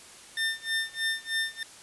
25% pulse tone with tremolo, 1800 Hz, A6, 39 cents sharp, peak -21 dBFS, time 0.37-1.63 s, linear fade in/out 2 ms, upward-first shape sine, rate 3.2 Hz, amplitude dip 95%, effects white hiss -49 dBFS RMS until 1.82 s + resampled to 24000 Hz

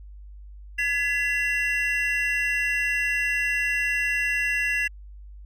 triangle tone cluster, 1691 / 2006 / 2735 Hz, G#6 / B6 / F7, +31 / +26 / -37 cents, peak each -25 dBFS, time 0.78-4.88 s, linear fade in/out 10 ms, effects added 50 Hz sine -40 dBFS peak until 5.45 s

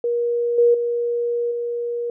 sine tone with level steps, 475.4 Hz, A#4, 34 cents sharp, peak -18 / -11 / -19 / -22 dBFS, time 0.04-2.1 s, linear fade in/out 2 ms, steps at 0.58 / 0.74 / 1.51 s, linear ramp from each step 5 ms, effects none

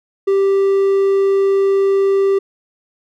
triangle tone, 392 Hz, G4, in tune, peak -9 dBFS, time 0.27-2.39 s, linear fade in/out 10 ms, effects none

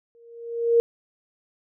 sine tone with exponential growth, 466.7 Hz, A#4, 2 cents sharp, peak -12 dBFS, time 0.15-0.8 s, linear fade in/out 0 ms, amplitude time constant 140 ms, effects none

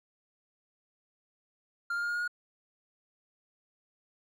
triangle tone with pitch steps, 1396.9 / 1405.8 / 1414.8 / 1423.8 / 1432.9 / 1442 Hz, F6 / F6 / F6 / F6 / F6 / F#6, 0 / +11 / +22 / +33 / +44 / -45 cents, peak -28 dBFS, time 1.9-2.278 s, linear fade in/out 5 ms, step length 63 ms, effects none

